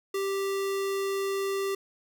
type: tone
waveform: square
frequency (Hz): 392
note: G4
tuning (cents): 0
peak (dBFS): -28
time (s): 0.14-1.75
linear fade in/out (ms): 5
effects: none